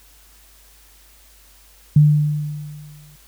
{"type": "tone with exponential decay", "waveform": "sine", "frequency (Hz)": 149.3, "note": "D3", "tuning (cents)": 29, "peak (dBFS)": -6, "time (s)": [1.96, 3.16], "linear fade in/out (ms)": 5, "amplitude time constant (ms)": 260, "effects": ["added 50 Hz sine -51 dBFS peak until 3.27 s", "white hiss -51 dBFS RMS until 3.27 s"]}